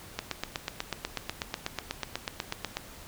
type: click train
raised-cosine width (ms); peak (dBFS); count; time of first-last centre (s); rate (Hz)
0.2; -13; 22; 0.19-2.77; 8.14
effects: pink hiss -48 dBFS RMS until 3.07 s